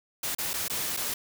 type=noise with dropouts; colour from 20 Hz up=white; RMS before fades=-31 dBFS; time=0.23-1.14 s; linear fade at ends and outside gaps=5 ms; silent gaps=0.35-0.384 / 0.534-0.538 / 0.682-0.698 / 0.967-0.971 s; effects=none